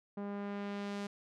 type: tone with low-pass filter sweep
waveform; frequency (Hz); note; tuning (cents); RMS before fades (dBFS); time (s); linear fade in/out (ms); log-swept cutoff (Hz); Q
sawtooth; 202.1; G#3; -47; -40; 0.17-1.07; 5; 1000 to 7200; 0.75
effects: none